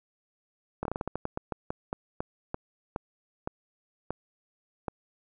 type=slowing click train; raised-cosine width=1 ms; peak=-17 dBFS; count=19; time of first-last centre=0.83-4.882 s; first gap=23 ms; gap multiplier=1.23; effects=none